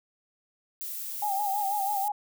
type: noise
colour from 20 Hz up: violet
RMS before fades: -36 dBFS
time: 0.81-2.08 s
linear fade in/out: 0 ms
type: tone with vibrato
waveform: sine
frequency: 806 Hz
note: G5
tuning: 48 cents sharp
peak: -26 dBFS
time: 1.22-2.12 s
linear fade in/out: 5 ms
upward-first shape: sine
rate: 6.1 Hz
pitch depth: 71 cents each way
effects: none